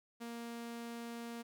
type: tone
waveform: sawtooth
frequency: 234 Hz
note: A#3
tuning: 7 cents sharp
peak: -39 dBFS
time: 0.2-1.43 s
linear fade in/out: 20 ms
effects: none